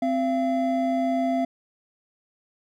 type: tone pair together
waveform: triangle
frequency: 260 / 681.8 Hz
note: C4 / F5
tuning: -11 / -42 cents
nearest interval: octave + perfect fourth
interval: 1669 cents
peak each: -22 / -22 dBFS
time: 0.02-1.45 s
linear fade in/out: 5 ms
effects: none